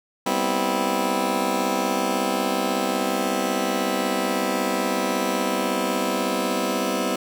15% pulse chord, C major seventh, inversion second, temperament just, 196.22 / 245.3 / 261.6 / 327 Hz, G3 / B3 / C4 / E4, +2 / -12 / 0 / -14 cents, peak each -21 dBFS, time 0.26-7.16 s, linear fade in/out 5 ms, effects none

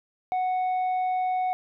triangle tone with tanh clipping, 739 Hz, F#5, 2 cents flat, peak -24 dBFS, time 0.32-1.53 s, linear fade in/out 0 ms, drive 8 dB, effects none

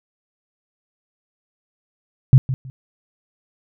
sine tone with echo, 130.81 Hz, C3, in tune, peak -4 dBFS, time 2.33-2.38 s, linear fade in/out 0 ms, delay 160 ms, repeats 2, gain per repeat -14 dB, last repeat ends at 2.7 s, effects none

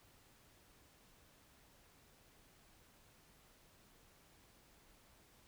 silence, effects pink hiss -67 dBFS RMS until 5.47 s

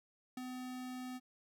square tone with ADSR envelope, 253.3 Hz, B3, 44 cents sharp, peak -40 dBFS, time 0.37-1.2 s, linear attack 4 ms, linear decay 18 ms, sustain -3 dB, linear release 37 ms, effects none

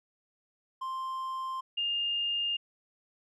triangle / sine tone pair in turn, 1050 / 2819 Hz, C6 / F7, +6 / +16 cents, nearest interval octave + perfect fourth, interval 1710 cents, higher second, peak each -31 / -28 dBFS, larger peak second, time 0.81-1.61 / 1.77-2.57 s, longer neither, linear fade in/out 10 ms, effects none

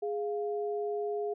sine tone pair together, 415.3 / 698.4 Hz, G#4 / F5, 0 / 0 cents, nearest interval major sixth, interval 900 cents, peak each -31 / -38 dBFS, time 0.02-1.34 s, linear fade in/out 10 ms, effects none

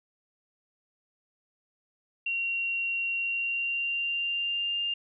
sine tone with pitch glide, 2750 to 2803 Hz, F7 to F7, -27 to +6 cents, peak -27 dBFS, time 2.26-4.94 s, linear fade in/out 5 ms, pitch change +33 cents, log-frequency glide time 3.18-4.79 s, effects none

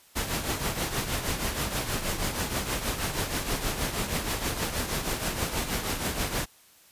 pink noise with tremolo, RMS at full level -27 dBFS, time 0.15-6.46 s, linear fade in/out 20 ms, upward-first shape triangle, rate 6.3 Hz, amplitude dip 65%, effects white hiss -57 dBFS RMS until 6.91 s + resampled to 32000 Hz

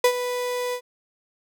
35% pulse tone with ADSR envelope, 493.9 Hz, B4, in tune, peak -11 dBFS, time 0.04-0.81 s, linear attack 4 ms, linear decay 75 ms, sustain -12 dB, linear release 75 ms, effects none

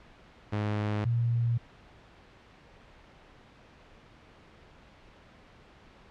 sawtooth / sine tone pair in turn, 104.9 / 117.75 Hz, G#2 / A#2, +18 / +18 cents, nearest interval major second, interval 200 cents, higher second, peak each -24 dBFS, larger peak neither, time 0.52-1.05 / 1.05-1.58 s, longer neither, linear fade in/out 10 ms, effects pink hiss -55 dBFS RMS until 6.1 s + low-pass 3000 Hz 12 dB/octave

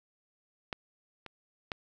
clicks, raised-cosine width 0.3 ms, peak -18 / -27 / -18 dBFS, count 3, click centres 0.728 / 1.263 / 1.718 s, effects none

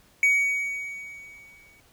triangle tone with exponential decay, 2252 Hz, C#7, 27 cents sharp, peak -14 dBFS, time 0.23-1.8 s, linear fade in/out 1 ms, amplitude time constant 340 ms, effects pink hiss -59 dBFS RMS until 1.92 s

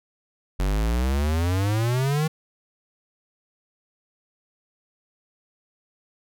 square exponential sweep, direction up, 45.61 to 160.4 Hz, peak -21 dBFS, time 0.59-2.28 s, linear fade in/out 10 ms, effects none

